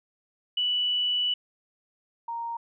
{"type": "tone pair in turn", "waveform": "sine", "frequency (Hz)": [2960, 930.7], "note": ["F#7", "A#5"], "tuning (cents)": [0, -3], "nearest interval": "octave + minor sixth", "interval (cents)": 2003, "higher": "first", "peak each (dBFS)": [-23, -30], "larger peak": "first", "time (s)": [[0.57, 1.34], [2.28, 2.57]], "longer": "first", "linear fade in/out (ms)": 5, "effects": []}